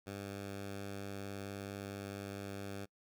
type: tone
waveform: 10% pulse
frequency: 99.5 Hz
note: G2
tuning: 26 cents sharp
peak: -34 dBFS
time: 0.06-2.86 s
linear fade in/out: 20 ms
effects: noise-tail reverb RT60 0.1 s tail -26 dB re dry